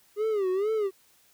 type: tone with vibrato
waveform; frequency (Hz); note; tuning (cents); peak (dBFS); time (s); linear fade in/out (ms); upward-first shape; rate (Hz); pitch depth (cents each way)
triangle; 403.6; G#4; -49; -22; 0.16-0.91; 50; sine; 2.2; 160
effects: white hiss -62 dBFS RMS until 1.33 s